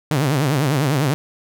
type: tone with vibrato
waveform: sawtooth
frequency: 141.3 Hz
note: C#3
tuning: 34 cents sharp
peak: -12 dBFS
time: 0.11-1.14 s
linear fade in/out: 0 ms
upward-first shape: triangle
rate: 10 Hz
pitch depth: 240 cents each way
effects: none